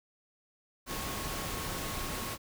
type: tone in noise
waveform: sine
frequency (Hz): 1094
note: C#6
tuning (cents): -23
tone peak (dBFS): -45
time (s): 0.86-2.38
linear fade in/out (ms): 50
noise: pink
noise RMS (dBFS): -37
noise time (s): 0.86-2.38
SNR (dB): -11
effects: none